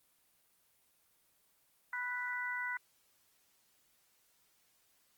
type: harmonic tone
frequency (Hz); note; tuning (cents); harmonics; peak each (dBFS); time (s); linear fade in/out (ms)
493.9; B4; 0; 2 / 3 / 4; -43 / -39 / -39; 1.93-2.77; 2
effects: white hiss -72 dBFS RMS until 5.17 s + Opus 24 kbps